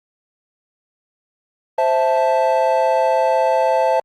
triangle chord, A minor, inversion first, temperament equal with one note detuned, 523.3 / 659.3 / 877 Hz, C5 / E5 / A5, 0 / 0 / -6 cents, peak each -16 dBFS, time 1.78-4 s, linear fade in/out 5 ms, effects Opus 32 kbps

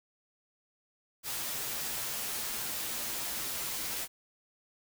white noise with comb filter, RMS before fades -36 dBFS, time 1.23-4.08 s, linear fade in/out 50 ms, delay 11 ms, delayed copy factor -0.55, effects none

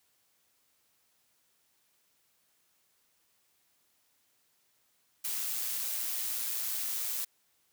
blue noise with amplitude modulation, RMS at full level -33 dBFS, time 5.24-7.25 s, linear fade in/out 10 ms, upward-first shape sine, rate 118 Hz, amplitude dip 30%, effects white hiss -72 dBFS RMS until 7.72 s + high-pass 60 Hz 12 dB/octave

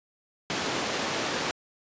pink band-pass noise, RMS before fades -30 dBFS, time 0.5-1.51 s, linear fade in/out 0 ms, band 230 to 6400 Hz, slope 12 dB/octave, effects resampled to 16000 Hz

